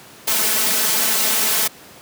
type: noise with comb filter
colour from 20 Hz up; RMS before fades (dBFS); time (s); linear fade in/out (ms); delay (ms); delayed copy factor
white; -18; 0.27-1.68; 10; 4.6; +1
effects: pink hiss -42 dBFS RMS until 2.01 s + high-pass 150 Hz 12 dB/octave